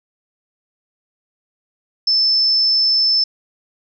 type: tone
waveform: sine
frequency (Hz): 5274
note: E8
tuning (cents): 0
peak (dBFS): -12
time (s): 2.07-3.24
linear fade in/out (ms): 5
effects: none